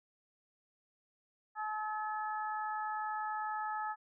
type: harmonic tone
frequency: 428.9 Hz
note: A4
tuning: 44 cents flat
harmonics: 2 / 3 / 4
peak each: -37 / -40 / -44 dBFS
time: 1.55-3.96 s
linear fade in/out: 50 ms
effects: none